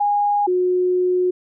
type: tone pair in turn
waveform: sine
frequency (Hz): 821 / 363.2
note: G#5 / F#4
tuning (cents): -20 / -32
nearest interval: octave + major second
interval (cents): 1412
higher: first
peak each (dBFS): -15 / -15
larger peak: neither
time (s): 0-0.47 / 0.47-1.31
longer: second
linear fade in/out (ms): 10
effects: none